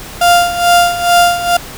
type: tone with tremolo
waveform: 35% pulse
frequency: 698.5 Hz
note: F5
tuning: in tune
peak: -3 dBFS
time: 0.21-1.57 s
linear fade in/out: 5 ms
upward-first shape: sine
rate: 2.3 Hz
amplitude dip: 75%
effects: pink hiss -29 dBFS RMS until 1.77 s